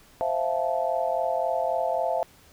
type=chord; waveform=sine; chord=F major seventh; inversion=second; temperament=just; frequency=523.8 / 654.8 / 698.5 / 873.1 Hz; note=C5 / E5 / F5 / A5; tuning=+2 / -12 / 0 / -14 cents; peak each=-30 / -27 / -28 / -31 dBFS; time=0.21-2.23 s; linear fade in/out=0 ms; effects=pink hiss -55 dBFS RMS until 2.52 s